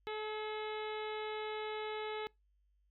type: harmonic tone with a mistuned harmonic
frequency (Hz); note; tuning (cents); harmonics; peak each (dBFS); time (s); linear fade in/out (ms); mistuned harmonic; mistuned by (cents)
430; A4; -40; 1 / 2 / 3 / 4 / 5 / 6 / 7 / 8 / 9; -40 / -45 / -49 / -52 / -49 / -55 / -54 / -55 / -54; 0.07-2.27; 0; 4; -31
effects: noise-tail reverb RT60 0.2 s tail -24 dB re dry + added 50 Hz sine -70 dBFS peak until 2.9 s